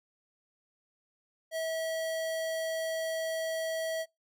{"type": "tone", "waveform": "square", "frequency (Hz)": 647, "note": "E5", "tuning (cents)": -32, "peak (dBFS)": -32, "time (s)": [1.51, 4.06], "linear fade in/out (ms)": 50, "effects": ["noise-tail reverb RT60 0.2 s tail -26 dB re dry"]}